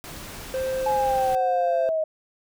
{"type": "noise", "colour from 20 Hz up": "pink", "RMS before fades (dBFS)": -38, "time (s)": [0.04, 1.35], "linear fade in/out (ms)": 0}
{"type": "tone", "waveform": "triangle", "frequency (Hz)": 523.3, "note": "C5", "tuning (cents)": 0, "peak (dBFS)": -22, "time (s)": [0.54, 1.89], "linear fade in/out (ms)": 0}
{"type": "linear sweep", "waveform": "sine", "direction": "down", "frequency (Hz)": [850, 622.3], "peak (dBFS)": -21, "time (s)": [0.86, 2.04], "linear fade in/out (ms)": 5}
{"effects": []}